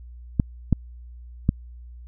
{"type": "clicks", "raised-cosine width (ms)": 5, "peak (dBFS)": -5, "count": 3, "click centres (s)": [0.398, 0.727, 1.491], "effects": ["added 60 Hz sine -39 dBFS peak until 2.07 s"]}